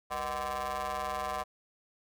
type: ring-modulated tone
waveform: 25% pulse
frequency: 138.5 Hz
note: C#3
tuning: 1 cent flat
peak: -26 dBFS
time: 0.1-1.44 s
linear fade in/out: 20 ms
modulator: 890 Hz
effects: none